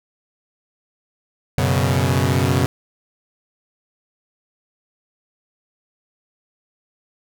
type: chord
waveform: sawtooth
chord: F# suspended fourth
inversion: none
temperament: equal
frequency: 92.5 / 123.47 / 138.59 Hz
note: F#2 / B2 / C#3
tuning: 0 / 0 / 0 cents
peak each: -16 dBFS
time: 1.58-2.66 s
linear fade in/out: 0 ms
effects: none